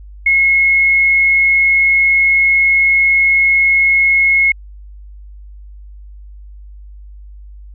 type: tone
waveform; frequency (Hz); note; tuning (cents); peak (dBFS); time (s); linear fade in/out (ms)
sine; 2171; C#7; -37; -8; 0.26-4.52; 5
effects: added 50 Hz sine -32 dBFS peak until 7.74 s